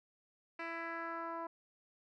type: tone with low-pass filter sweep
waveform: 10% pulse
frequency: 332.6 Hz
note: E4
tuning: 16 cents sharp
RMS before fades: -42 dBFS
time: 0.59-1.47 s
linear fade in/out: 5 ms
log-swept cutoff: 2600 to 980 Hz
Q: 2.2
effects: none